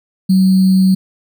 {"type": "tone with sample-and-hold", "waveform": "sine", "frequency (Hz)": 188.5, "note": "F#3", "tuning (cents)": 32, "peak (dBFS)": -7, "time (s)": [0.29, 0.95], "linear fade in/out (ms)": 10, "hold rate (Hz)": 4410, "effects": []}